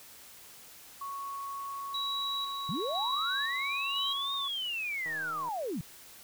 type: tone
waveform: sine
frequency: 1108.7 Hz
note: C#6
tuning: in tune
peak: -36 dBFS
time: 1.01-4.48 s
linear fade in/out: 5 ms
type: tone with tremolo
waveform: sine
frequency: 3889 Hz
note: B7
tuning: 27 cents flat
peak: -32 dBFS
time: 1.94-4.13 s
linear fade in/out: 5 ms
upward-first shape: square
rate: 0.99 Hz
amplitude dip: 50%
type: linear two-way sweep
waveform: sine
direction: up then down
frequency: 130.81 to 3727 to 130.81 Hz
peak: -32 dBFS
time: 2.69-5.81 s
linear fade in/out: 2 ms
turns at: 4.34 s
type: click train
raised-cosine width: 1 ms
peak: -36 dBFS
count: 68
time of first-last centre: 5.06-5.487 s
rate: 157 Hz
effects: white hiss -52 dBFS RMS until 6.23 s